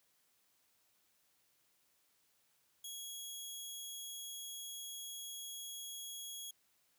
15% pulse tone, 3322 Hz, G#7, in tune, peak -37 dBFS, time 2.84-6.51 s, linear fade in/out 5 ms, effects white hiss -75 dBFS RMS until 6.98 s + high-pass 60 Hz 12 dB/octave

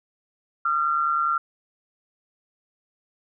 sine tone pair together, 1216.3 / 1366 Hz, D#6 / F6, -40 / -39 cents, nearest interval major second, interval 201 cents, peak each -26 / -21 dBFS, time 0.65-1.38 s, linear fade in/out 5 ms, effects none

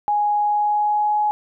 sine tone with pitch glide, 830.6 to 840.7 Hz, G#5 to G#5, 0 to +21 cents, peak -16 dBFS, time 0.08-1.31 s, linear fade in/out 0 ms, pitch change +21 cents, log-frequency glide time 0.35-1.18 s, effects none

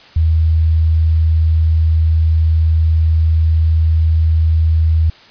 sine tone, 80.2 Hz, E2, 47 cents flat, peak -9 dBFS, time 0.16-5.1 s, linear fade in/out 5 ms, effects white hiss -42 dBFS RMS until 5.3 s + resampled to 11025 Hz

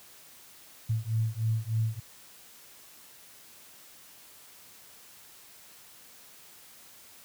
sine beating tone pair, 110 / 113.3 Hz, A2 / A#2, 0 / -49 cents, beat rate 3.3 Hz, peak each -29 dBFS, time 0.89-2 s, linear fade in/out 10 ms, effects white hiss -53 dBFS RMS until 7.24 s + high-pass 60 Hz 12 dB/octave

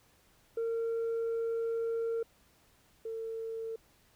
sine tone pair in turn, 458.2 / 450.1 Hz, A#4 / A4, -30 / +39 cents, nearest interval unison, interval 31 cents, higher first, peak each -28 / -35 dBFS, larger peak first, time 0.57-2.23 / 3.05-3.76 s, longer first, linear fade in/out 5 ms, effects tanh soft clip ceiling -29 dBFS + pink hiss -66 dBFS RMS until 4.15 s

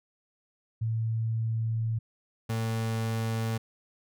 sine / 35% pulse tone pair in turn, 112.6 / 112.6 Hz, A2 / A2, +40 / +40 cents, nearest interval unison, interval 0 cents, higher neither, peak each -26 dBFS, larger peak neither, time 0.81-1.99 / 2.49-3.58 s, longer first, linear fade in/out 10 ms, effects none

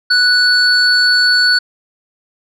sine tone pair together, 1480 / 4435 Hz, F#6 / C#8, 0 / 0 cents, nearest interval octave + perfect fifth, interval 1900 cents, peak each -10 dBFS, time 0.1-1.59 s, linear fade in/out 10 ms, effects tanh soft clip ceiling -3 dBFS

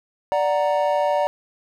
triangle chord, D augmented, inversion none, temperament equal, 587.3 / 740 / 932.3 Hz, D5 / F#5 / A#5, 0 / 0 / 0 cents, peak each -18 / -22 / -22 dBFS, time 0.32-1.27 s, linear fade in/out 0 ms, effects none

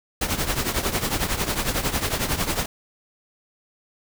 pink noise with tremolo, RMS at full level -21 dBFS, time 0.21-2.66 s, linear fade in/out 5 ms, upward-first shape triangle, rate 11 Hz, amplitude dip 80%, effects none

